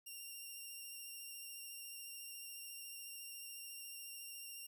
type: tone with vibrato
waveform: 5% pulse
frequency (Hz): 2778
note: F7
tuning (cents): -10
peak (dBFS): -40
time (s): 0.06-4.67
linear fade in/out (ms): 10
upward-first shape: triangle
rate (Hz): 14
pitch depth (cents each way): 21
effects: none